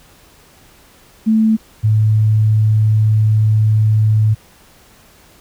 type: tone pair in turn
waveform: sine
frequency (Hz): 219.7 / 108.21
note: A3 / A2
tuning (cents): -2 / -28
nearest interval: octave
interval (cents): 1226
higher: first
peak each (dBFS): -9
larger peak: neither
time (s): 1.26-1.57 / 1.83-4.35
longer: second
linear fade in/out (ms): 20
effects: pink hiss -47 dBFS RMS until 5.4 s